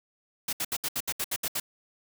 white noise bursts, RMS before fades -30 dBFS, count 10, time 0.48-1.6 s, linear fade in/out 5 ms, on 49 ms, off 70 ms, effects none

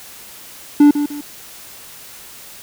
triangle tone with echo, 291.9 Hz, D4, 10 cents flat, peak -3 dBFS, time 0.8-0.91 s, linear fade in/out 5 ms, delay 150 ms, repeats 2, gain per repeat -10 dB, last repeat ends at 1.21 s, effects white hiss -38 dBFS RMS until 2.62 s

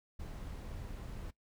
brown noise, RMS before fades -44 dBFS, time 0.19-1.31 s, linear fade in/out 10 ms, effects noise-tail reverb RT60 0.1 s tail -18 dB re dry

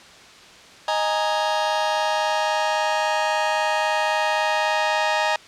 sawtooth chord, D# suspended fourth, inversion none, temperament just, 622.3 / 829.7 / 933.4 Hz, D#5 / G#5 / A#5, 0 / -2 / +2 cents, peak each -20 dBFS, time 0.88-5.36 s, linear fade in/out 2 ms, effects white hiss -45 dBFS RMS until 5.47 s + low-pass 5000 Hz 12 dB/octave

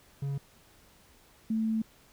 triangle / sine tone pair in turn, 139.4 / 221.3 Hz, C#3 / A3, +10 / +10 cents, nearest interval minor sixth, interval 800 cents, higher second, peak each -28 / -26 dBFS, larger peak second, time 0.22-0.38 / 1.5-1.82 s, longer second, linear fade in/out 5 ms, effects pink hiss -60 dBFS RMS until 2.12 s

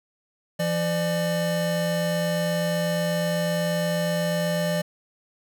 square tone pair together, 169.7 / 597.3 Hz, F3 / D5, -49 / +29 cents, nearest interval octave + minor seventh, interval 2178 cents, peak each -26 dBFS, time 0.59-4.82 s, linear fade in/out 10 ms, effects none

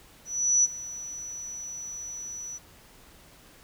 sine tone with ADSR envelope, 5920 Hz, F#8, in tune, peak -17 dBFS, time 0.25-2.59 s, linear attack 390 ms, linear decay 27 ms, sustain -18 dB, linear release 30 ms, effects pink hiss -54 dBFS RMS until 3.63 s

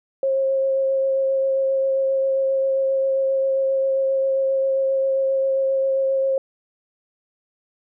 sine tone with vibrato, 537 Hz, C5, 45 cents sharp, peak -17 dBFS, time 0.23-6.38 s, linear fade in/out 2 ms, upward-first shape sine, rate 7.5 Hz, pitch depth 11 cents each way, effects none

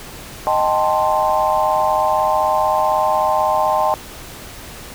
sine chord, A half-diminished seventh, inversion second, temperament equal, 622.3 / 784 / 880 / 1046.5 Hz, Eb5 / G5 / A5 / C6, 0 / 0 / 0 / 0 cents, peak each -19 / -19 / -19 / -20 dBFS, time 0.47-3.94 s, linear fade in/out 0 ms, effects pink hiss -35 dBFS RMS until 4.94 s

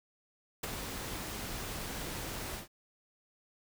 pink noise with ADSR envelope, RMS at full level -33 dBFS, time 0.63-2.68 s, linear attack 7 ms, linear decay 20 ms, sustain -7 dB, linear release 130 ms, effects none

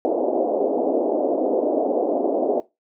white band-pass noise, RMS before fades -21 dBFS, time 0.05-2.6 s, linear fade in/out 0 ms, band 260 to 690 Hz, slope 48 dB/octave, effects noise-tail reverb RT60 0.2 s tail -18 dB re dry

